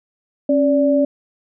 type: tone pair together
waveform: sine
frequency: 273.5 / 580.5 Hz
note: C#4 / D5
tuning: -23 / -20 cents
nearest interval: octave + minor second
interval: 1303 cents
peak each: -15 dBFS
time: 0.49-1.05 s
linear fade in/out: 5 ms
effects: none